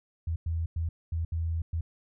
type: tone bursts at uneven times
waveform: sine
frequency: 82.41 Hz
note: E2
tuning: in tune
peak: -27 dBFS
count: 6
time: 0.27-0.36 / 0.46-0.66 / 0.76-0.89 / 1.12-1.25 / 1.32-1.62 / 1.73-1.81 s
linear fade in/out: 5 ms
effects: none